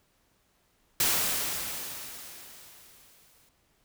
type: noise with exponential decay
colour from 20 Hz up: white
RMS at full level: -24 dBFS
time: 1-3.49 s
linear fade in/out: 2 ms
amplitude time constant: 540 ms
effects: pink hiss -69 dBFS RMS until 3.84 s